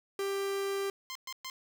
45% pulse tone, 394.2 Hz, G4, 10 cents sharp, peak -31 dBFS, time 0.19-0.9 s, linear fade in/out 2 ms
10% pulse tone bursts, 1048 Hz, C6, 2 cents sharp, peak -30 dBFS, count 3, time 1.1-1.499 s, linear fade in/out 0 ms, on 53 ms, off 120 ms
effects none

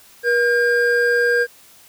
triangle tone pair together, 479.3 / 1608.8 Hz, A#4 / G6, +48 / +44 cents, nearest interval octave + major sixth, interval 2096 cents, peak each -15 dBFS, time 0.23-1.47 s, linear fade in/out 50 ms, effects white hiss -48 dBFS RMS until 1.88 s

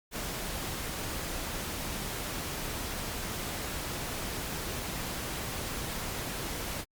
pink noise, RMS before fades -36 dBFS, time 0.11-6.85 s, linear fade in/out 50 ms, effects Opus 48 kbps

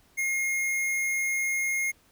square tone, 2143 Hz, C7, 41 cents sharp, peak -26 dBFS, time 0.17-1.92 s, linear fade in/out 20 ms, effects pink hiss -62 dBFS RMS until 2.11 s

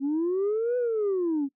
sine linear two-way sweep, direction up then down, 267.2 to 500 to 267.2 Hz, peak -21 dBFS, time 0-1.49 s, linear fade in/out 50 ms, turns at 0.77 s, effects noise-tail reverb RT60 0.1 s tail -18 dB re dry + tanh soft clip ceiling -21 dBFS

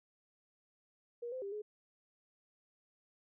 sine tone with pitch steps, 475.9 / 515 / 397.6 / 421.3 Hz, A#4 / C5 / G4 / G#4, +36 / -28 / +25 / +25 cents, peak -39 dBFS, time 1.22-1.62 s, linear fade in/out 10 ms, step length 100 ms, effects none

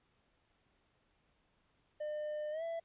triangle tone with pitch glide, 603 to 665.2 Hz, D5 to E5, +46 to +16 cents, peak -35 dBFS, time 2-2.8 s, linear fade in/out 10 ms, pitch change +170 cents, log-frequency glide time 2.51-2.63 s, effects pink hiss -75 dBFS RMS until 2.84 s + resampled to 8000 Hz

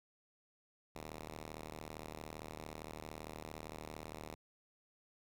5% pulse ring-modulated tone, 77.6 Hz, D#2, 4 cents flat, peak -32 dBFS, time 0.95-4.35 s, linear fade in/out 5 ms, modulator 99.9 Hz, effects none

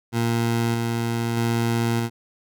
20% pulse tone with tremolo, 116.54 Hz, A#2, in tune, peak -15 dBFS, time 0.12-2.1 s, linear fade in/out 50 ms, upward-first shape square, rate 0.8 Hz, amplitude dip 25%, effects none

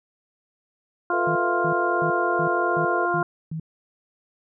harmonic tone, 350.3 Hz, F4, 5 cents sharp, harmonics 1 / 2 / 3 / 4, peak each -26 / -26 / -26 / -26 dBFS, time 1.1-3.23 s, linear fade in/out 2 ms
sine chord, A suspended second, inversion none, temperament equal, 440 / 493.9 / 659.3 Hz, A4 / B4 / E5, 0 / 0 / 0 cents, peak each -31 dBFS, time 1.12-3.06 s, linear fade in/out 10 ms
sine tone bursts, 160 Hz, D#3, 49 cents sharp, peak -27 dBFS, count 7, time 1.27-3.598 s, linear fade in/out 2 ms, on 84 ms, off 290 ms
effects none

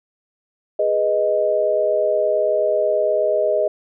sine chord, G# minor, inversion none, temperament equal, 415.3 / 493.9 / 622.3 Hz, G#4 / B4 / D#5, 0 / 0 / 0 cents, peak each -22 / -23 / -17 dBFS, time 0.79-3.68 s, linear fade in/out 5 ms, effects none

